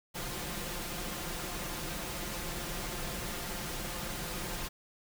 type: noise with comb filter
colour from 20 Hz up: pink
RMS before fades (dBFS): -38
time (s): 0.14-4.69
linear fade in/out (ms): 20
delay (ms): 5.7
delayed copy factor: +0.55
effects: none